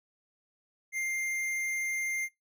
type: tone with hard clipping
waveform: sine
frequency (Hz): 2104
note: C7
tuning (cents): +9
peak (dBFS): -32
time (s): 0.92-2.29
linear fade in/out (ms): 50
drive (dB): 13
effects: noise-tail reverb RT60 0.2 s tail -23 dB re dry